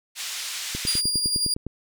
pink band-pass noise, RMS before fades -32 dBFS, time 0.15-1.02 s, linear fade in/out 50 ms, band 2700 to 8800 Hz, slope 12 dB/octave
click train, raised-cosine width 3 ms, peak -18 dBFS, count 10, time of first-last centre 0.75-1.666 s, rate 9.82 Hz
30% pulse tone with tremolo, 4816 Hz, D8, 43 cents sharp, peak -17 dBFS, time 0.87-1.54 s, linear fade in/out 2 ms, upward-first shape sine, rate 11 Hz, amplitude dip 45%
effects none

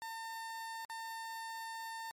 30% pulse tone with dropouts, 904 Hz, A5, 47 cents sharp, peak -39 dBFS, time 0.02-2.11 s, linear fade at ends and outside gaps 0 ms, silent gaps 0.849-0.898 s, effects MP3 64 kbps

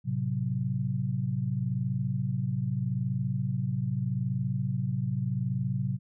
sine chord, F# diminished, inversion first, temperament equal, 110 / 130.81 / 185 Hz, A2 / C3 / F#3, 0 / 0 / 0 cents, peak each -33 / -29 / -33 dBFS, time 0.04-5.99 s, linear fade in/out 50 ms, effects none

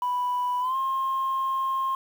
sine tone with pitch glide, 987.8 to 1064.8 Hz, B5 to C6, 0 to +30 cents, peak -22 dBFS, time 0.02-1.95 s, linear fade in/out 2 ms, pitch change +130 cents, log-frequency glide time 0.6-0.76 s, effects tanh soft clip ceiling -21 dBFS + 8-bit

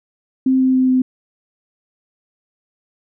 sine tone with pitch steps, 261.6 / 259.9 / 258.3 / 256.7 Hz, C4 / C4 / C4 / C4, 0 / -11 / -22 / -33 cents, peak -11 dBFS, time 0.46-1.02 s, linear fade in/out 5 ms, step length 140 ms, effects none

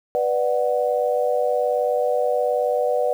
sine chord, B minor, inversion none, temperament just, 493.9 / 592.7 / 740.8 Hz, B4 / D5 / F#5, 0 / +16 / +2 cents, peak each -21 / -22 / -25 dBFS, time 0.15-3.13 s, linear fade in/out 0 ms, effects 8-bit

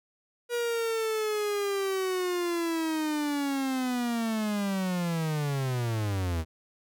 45% pulse linear sweep, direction down, 481.4 to 77.78 Hz, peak -27 dBFS, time 0.49-6.45 s, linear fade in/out 50 ms, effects none

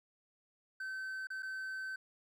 triangle tone with dropouts, 1537 Hz, G6, 35 cents flat, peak -37 dBFS, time 0.8-1.96 s, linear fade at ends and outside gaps 5 ms, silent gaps 1.271-1.302 / 1.424-1.429 s, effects none

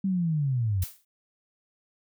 sine linear sweep, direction down, 197.3 to 87.1 Hz, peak -23 dBFS, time 0.04-0.84 s, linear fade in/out 5 ms
blue noise with exponential decay, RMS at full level -32 dBFS, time 0.82-1.05 s, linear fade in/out 5 ms, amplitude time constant 48 ms
effects none

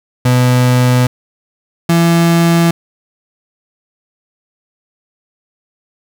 35% pulse tone pair in turn, 125 / 168.4 Hz, B2 / E3, +21 / +37 cents, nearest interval perfect fourth, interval 516 cents, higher second, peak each -6 dBFS, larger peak neither, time 0.25-1.07 / 1.89-2.71 s, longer neither, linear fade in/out 5 ms, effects 8-bit

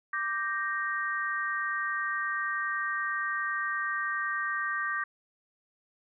sine chord, G minor, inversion second, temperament equal, 1174.7 / 1568 / 1864.7 Hz, D6 / G6 / Bb6, 0 / 0 / 0 cents, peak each -33 dBFS, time 0.13-5.04 s, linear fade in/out 5 ms, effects none

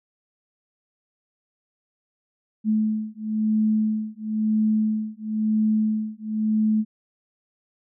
sine beating tone pair, 215.8 / 216.79 Hz, A3 / A3, -33 / -25 cents, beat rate 0.99 Hz, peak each -23 dBFS, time 2.64-6.85 s, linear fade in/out 50 ms, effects none

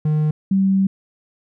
triangle / sine tone pair in turn, 152.9 / 193.08 Hz, D#3 / G3, -30 / -26 cents, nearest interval major third, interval 404 cents, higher second, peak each -13 dBFS, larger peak neither, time 0.05-0.31 / 0.51-0.87 s, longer second, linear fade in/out 5 ms, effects none

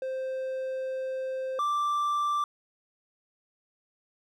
triangle tone pair in turn, 523.3 / 1174.8 Hz, C5 / D6, 0 / 0 cents, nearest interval octave + major second, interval 1400 cents, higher second, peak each -28 / -23 dBFS, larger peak second, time 0.02-1.59 / 1.59-2.44 s, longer first, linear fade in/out 2 ms, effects none

